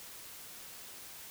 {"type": "silence", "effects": ["white hiss -49 dBFS RMS until 1.3 s"]}